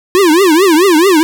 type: tone with vibrato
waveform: square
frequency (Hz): 349.2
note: F4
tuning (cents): 0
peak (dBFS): -6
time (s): 0.15-1.23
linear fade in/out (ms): 0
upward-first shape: triangle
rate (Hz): 4.6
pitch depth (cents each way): 290
effects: none